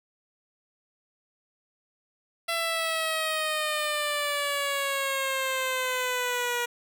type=exponential sweep; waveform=10% pulse; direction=down; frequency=673 to 479 Hz; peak=-18 dBFS; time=2.48-6.66 s; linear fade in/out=10 ms; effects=none